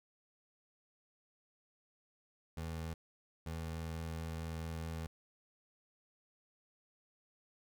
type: tone bursts at uneven times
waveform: 25% pulse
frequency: 81.4 Hz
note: E2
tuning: 21 cents flat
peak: -36 dBFS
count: 2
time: 2.57-2.94 / 3.46-5.07 s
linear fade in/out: 5 ms
effects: none